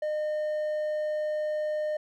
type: tone with hard clipping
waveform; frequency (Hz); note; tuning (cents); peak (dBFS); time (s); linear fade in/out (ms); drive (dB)
sine; 609; D#5; -37; -28; 0.02-1.97; 5; 3
effects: none